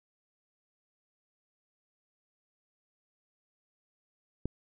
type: click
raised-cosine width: 3 ms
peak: -19 dBFS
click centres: 4.456 s
effects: none